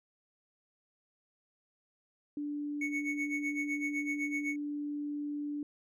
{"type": "tone", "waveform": "sine", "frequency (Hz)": 292.6, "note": "D4", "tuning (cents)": -6, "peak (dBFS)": -34, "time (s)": [2.37, 5.63], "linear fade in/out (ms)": 2}
{"type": "tone with tremolo", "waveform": "triangle", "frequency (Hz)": 2217, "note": "C#7", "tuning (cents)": 0, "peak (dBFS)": -30, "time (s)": [2.81, 4.56], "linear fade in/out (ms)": 5, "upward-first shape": "sine", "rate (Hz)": 7.9, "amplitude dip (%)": 85}
{"effects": []}